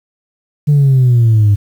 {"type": "exponential sweep", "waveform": "sine", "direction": "down", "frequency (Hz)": [150, 100], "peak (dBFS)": -4, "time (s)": [0.67, 1.56], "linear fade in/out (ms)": 20, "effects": ["tanh soft clip ceiling -4 dBFS", "7-bit"]}